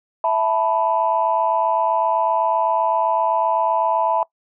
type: chord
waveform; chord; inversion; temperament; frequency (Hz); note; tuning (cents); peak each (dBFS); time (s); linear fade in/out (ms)
sine; E suspended fourth; none; equal; 659.3 / 880 / 987.8; E5 / A5 / B5; 0 / 0 / 0; -20; 0.24-4.23; 2
effects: noise-tail reverb RT60 0.1 s tail -22 dB re dry + tanh soft clip ceiling -6 dBFS